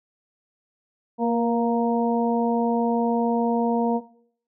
harmonic tone with a mistuned harmonic, 233.1 Hz, A#3, in tune, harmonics 1 / 2 / 3 / 4, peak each -22 / -25 / -27 / -28 dBFS, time 1.18-4.01 s, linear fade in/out 50 ms, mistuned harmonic 2, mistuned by +23 cents, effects noise-tail reverb RT60 0.6 s tail -18 dB re dry

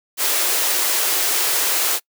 white high-pass noise, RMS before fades -19 dBFS, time 0.17-2 s, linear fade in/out 50 ms, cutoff 310 Hz, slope 48 dB/octave, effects noise-tail reverb RT60 0.1 s tail -25 dB re dry

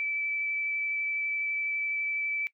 sine tone with vibrato, 2313 Hz, D7, 27 cents flat, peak -28 dBFS, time 0-2.47 s, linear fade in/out 0 ms, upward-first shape sine, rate 12 Hz, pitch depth 8 cents each way, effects noise-tail reverb RT60 0.1 s tail -19 dB re dry

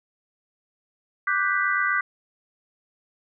sine chord, G major seventh, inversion second, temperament equal, 1174.7 / 1480 / 1568 / 1975.5 Hz, D6 / F#6 / G6 / B6, 0 / 0 / 0 / 0 cents, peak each -26 dBFS, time 1.27-2.01 s, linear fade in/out 5 ms, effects none

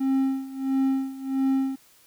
triangle tone with tremolo, 267.5 Hz, C4, 38 cents sharp, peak -17 dBFS, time 0-1.76 s, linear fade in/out 10 ms, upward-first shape sine, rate 1.5 Hz, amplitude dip 85%, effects white hiss -57 dBFS RMS until 2.06 s

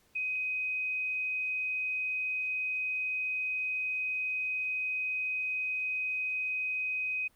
sine tone, 2514 Hz, D#7, 17 cents sharp, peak -30 dBFS, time 0.15-7.28 s, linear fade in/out 10 ms, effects pink hiss -67 dBFS RMS until 7.35 s + Opus 48 kbps

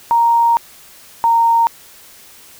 sine tone pair in turn, 932.3 / 923.7 Hz, A#5 / A#5, 0 / -16 cents, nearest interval unison, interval 16 cents, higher first, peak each -9 dBFS, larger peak neither, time 0.11-0.57 / 1.24-1.67 s, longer first, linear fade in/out 0 ms, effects white hiss -42 dBFS RMS until 2.59 s

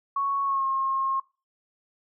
sine tone with pitch glide, 1108.7 to 1074.7 Hz, C#6 to C6, 0 to +46 cents, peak -23 dBFS, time 0.16-1.2 s, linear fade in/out 5 ms, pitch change -54 cents, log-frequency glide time 0.44-0.65 s, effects noise-tail reverb RT60 0.3 s tail -22 dB re dry

